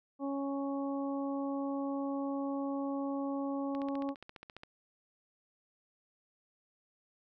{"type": "harmonic tone", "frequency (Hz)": 277.2, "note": "C#4", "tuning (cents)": 0, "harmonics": [1, 2, 3, 4], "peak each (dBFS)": [-34, -40, -44, -46], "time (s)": [0.19, 4.15], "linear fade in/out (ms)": 50}
{"type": "click train", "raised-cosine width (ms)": 0.3, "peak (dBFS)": -31, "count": 14, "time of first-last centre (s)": [3.75, 4.634], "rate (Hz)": 14.7}
{"effects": []}